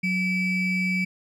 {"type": "ring-modulated tone", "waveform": "triangle", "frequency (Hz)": 1244.5, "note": "D#6", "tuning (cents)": 0, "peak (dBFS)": -17, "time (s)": [0.03, 1.05], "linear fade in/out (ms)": 10, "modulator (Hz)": 1060, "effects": []}